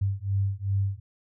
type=beating tone pair; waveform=sine; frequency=97.2 / 99.8 Hz; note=G2 / G2; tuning=-14 / +32 cents; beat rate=2.6 Hz; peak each=-27 dBFS; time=0.01-1 s; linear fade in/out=10 ms; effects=none